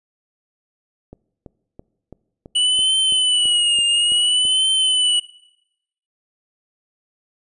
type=click train; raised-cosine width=2 ms; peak=-24 dBFS; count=11; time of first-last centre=1.13-4.452 s; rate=3.01 Hz
type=tone with vibrato; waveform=square; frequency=2951 Hz; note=F#7; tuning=5 cents flat; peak=-15 dBFS; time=2.55-5.2 s; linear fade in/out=10 ms; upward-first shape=triangle; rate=0.58 Hz; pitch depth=87 cents each way
effects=noise-tail reverb RT60 0.9 s tail -22 dB re dry + resampled to 24000 Hz